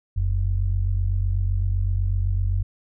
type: tone pair together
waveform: sine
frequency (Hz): 44.6 / 92.5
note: F1 / F#2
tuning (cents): +37 / 0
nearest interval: octave + minor second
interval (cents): 1263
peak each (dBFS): -22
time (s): 0.16-2.63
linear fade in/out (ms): 10
effects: none